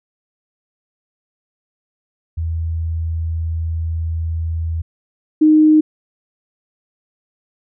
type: tone pair in turn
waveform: sine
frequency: 81.8 / 308.8 Hz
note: E2 / D#4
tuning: -13 / -13 cents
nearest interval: octave + major seventh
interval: 2300 cents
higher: second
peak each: -18 / -7 dBFS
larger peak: second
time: 2.37-4.82 / 5.41-5.81 s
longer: first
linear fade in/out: 10 ms
effects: none